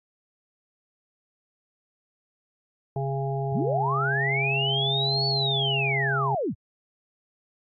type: harmonic tone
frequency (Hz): 136.7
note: C#3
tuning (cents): -24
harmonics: 1 / 3 / 5 / 6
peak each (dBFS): -27 / -32 / -34 / -35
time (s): 2.96-6.35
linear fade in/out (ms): 2
type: linear two-way sweep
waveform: sine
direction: up then down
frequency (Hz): 61.74 to 4472 to 61.74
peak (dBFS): -24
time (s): 3.51-6.55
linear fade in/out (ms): 50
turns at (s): 5.27
effects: AAC 64 kbps